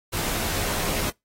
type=noise with comb filter; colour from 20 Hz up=pink; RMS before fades=-27 dBFS; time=0.12-1.11 s; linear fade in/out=20 ms; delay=16 ms; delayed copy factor=-0.7; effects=noise-tail reverb RT60 0.2 s tail -26 dB re dry + AAC 48 kbps